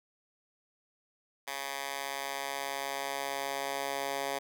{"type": "tone with high-pass filter sweep", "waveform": "10% pulse", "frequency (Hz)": 138.59, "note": "C#3", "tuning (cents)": 0, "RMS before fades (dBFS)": -36, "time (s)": [1.47, 4.39], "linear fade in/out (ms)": 10, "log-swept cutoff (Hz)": [1100, 560], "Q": 0.85, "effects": []}